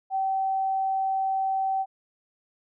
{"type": "tone", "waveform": "sine", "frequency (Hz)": 770, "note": "G5", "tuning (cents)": -31, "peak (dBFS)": -23, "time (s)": [0.1, 1.86], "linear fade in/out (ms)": 50, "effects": []}